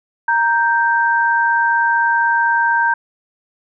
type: tone pair together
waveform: sine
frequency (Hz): 932.3 / 1568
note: A#5 / G6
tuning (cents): 0 / 0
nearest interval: major sixth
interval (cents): 900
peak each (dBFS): -15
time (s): 0.28-2.94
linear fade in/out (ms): 5
effects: none